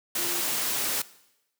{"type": "tone in noise", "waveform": "sine", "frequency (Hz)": 346.3, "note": "F4", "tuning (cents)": -15, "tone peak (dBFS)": -38, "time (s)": [0.18, 0.41], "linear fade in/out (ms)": 5, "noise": "white", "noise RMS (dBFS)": -28, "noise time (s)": [0.15, 1.02], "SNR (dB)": -13, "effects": ["noise-tail reverb RT60 0.9 s tail -19 dB re dry", "high-pass 150 Hz 12 dB/octave"]}